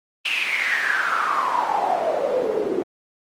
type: noise with band-pass filter sweep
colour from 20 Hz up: pink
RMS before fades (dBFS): -22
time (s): 0.25-2.83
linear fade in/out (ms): 5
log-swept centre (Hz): 2800 to 350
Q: 8.1
effects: high-pass 200 Hz 12 dB/octave + Opus 24 kbps